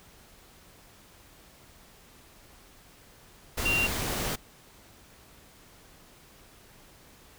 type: tone in noise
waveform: sine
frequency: 2764 Hz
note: F7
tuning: 19 cents flat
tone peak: -24 dBFS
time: 3.65-3.87 s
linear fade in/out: 10 ms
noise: pink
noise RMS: -31 dBFS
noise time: 3.57-4.36 s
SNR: +4 dB
effects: pink hiss -55 dBFS RMS until 7.38 s